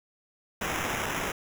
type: noise with sample-and-hold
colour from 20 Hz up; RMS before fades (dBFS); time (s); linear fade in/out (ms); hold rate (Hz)
blue; -31; 0.61-1.32; 5; 4410
effects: none